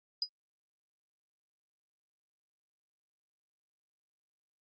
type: tone with exponential decay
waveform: sine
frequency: 4951 Hz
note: D#8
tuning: 9 cents flat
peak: -25 dBFS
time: 0.22-0.29 s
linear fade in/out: 2 ms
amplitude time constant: 15 ms
effects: Opus 32 kbps